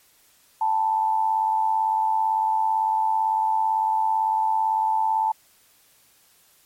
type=tone with amplitude modulation; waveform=sine; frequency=880 Hz; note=A5; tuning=in tune; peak=-16 dBFS; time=0.61-5.32 s; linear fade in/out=5 ms; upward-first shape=sine; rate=97.9 Hz; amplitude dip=60%; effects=white hiss -58 dBFS RMS until 6.65 s + MP3 64 kbps